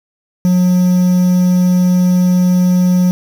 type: tone with quantisation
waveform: triangle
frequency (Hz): 180.7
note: F#3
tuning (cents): -41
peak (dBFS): -6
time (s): 0.45-3.11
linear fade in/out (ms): 0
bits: 5
effects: none